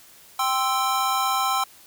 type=chord; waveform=square; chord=C major; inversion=second; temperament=equal; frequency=784 / 1046.5 / 1318.5 Hz; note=G5 / C6 / E6; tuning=0 / 0 / 0 cents; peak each=-26 / -26 / -26 dBFS; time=0.39-1.64 s; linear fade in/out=5 ms; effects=white hiss -50 dBFS RMS until 1.86 s